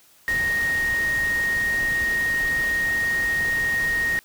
sine tone in noise, 1864.7 Hz, A#6, in tune, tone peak -20 dBFS, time 0.28-4.19 s, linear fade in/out 0 ms, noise pink, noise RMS -34 dBFS, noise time 0.28-4.19 s, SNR +11 dB, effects white hiss -55 dBFS RMS until 4.24 s

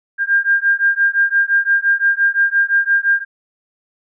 sine beating tone pair, 1600 / 1605.8 Hz, G6 / G6, +35 / +41 cents, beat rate 5.8 Hz, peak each -15 dBFS, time 0.18-3.25 s, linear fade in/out 50 ms, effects none

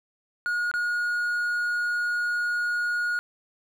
triangle tone with dropouts, 1441 Hz, F#6, 46 cents flat, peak -22 dBFS, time 0.46-3.19 s, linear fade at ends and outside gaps 0 ms, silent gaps 0.714-0.739 s, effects none

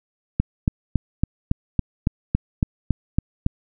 click train, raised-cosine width 5 ms, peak -5 dBFS, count 12, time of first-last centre 0.4-3.464 s, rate 3.59 Hz, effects none

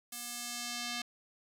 square tone with band-pass filter sweep, 240 Hz, B3, 49 cents flat, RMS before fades -40 dBFS, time 0.12-1.02 s, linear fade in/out 5 ms, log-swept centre 11000 to 4000 Hz, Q 0.96, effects none

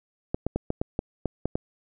clicks, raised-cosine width 2 ms, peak -12 dBFS, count 9, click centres 0.345 / 0.466 / 0.56 / 0.704 / 0.815 / 0.991 / 1.257 / 1.456 / 1.555 s, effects none

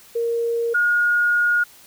sine tone pair in turn, 466.2 / 1434.6 Hz, A#4 / F6, 0 / +46 cents, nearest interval octave + perfect fifth, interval 1946 cents, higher second, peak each -19 / -15 dBFS, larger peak second, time 0.15-0.74 / 0.74-1.64 s, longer second, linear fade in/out 10 ms, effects white hiss -48 dBFS RMS until 1.86 s

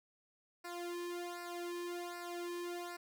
sawtooth tone with flanger, 349.2 Hz, F4, in tune, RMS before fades -43 dBFS, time 0.64-2.97 s, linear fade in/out 10 ms, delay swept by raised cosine 0.3 to 1.5 ms, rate 1.3 Hz, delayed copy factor -0.95, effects none

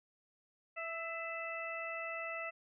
harmonic tone with a mistuned harmonic, 659.3 Hz, E5, in tune, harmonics 1 / 2 / 3 / 4, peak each -44 / -45 / -44 / -44 dBFS, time 0.76-2.51 s, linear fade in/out 20 ms, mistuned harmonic 3, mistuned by +25 cents, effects none

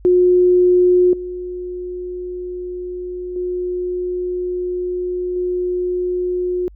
sine tone with level steps, 360.1 Hz, F#4, 47 cents flat, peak -9 / -24 / -19 / -17 dBFS, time 0.05-6.68 s, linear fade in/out 0 ms, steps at 1.13 / 3.36 / 5.36 s, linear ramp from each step 2 ms, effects added 50 Hz sine -39 dBFS peak until 6.75 s

